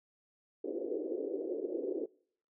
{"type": "band-pass noise", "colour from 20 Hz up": "white", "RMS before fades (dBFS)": -37, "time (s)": [0.64, 2.06], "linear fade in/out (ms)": 5, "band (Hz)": [310, 480], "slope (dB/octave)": 48, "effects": ["noise-tail reverb RT60 0.6 s tail -25 dB re dry"]}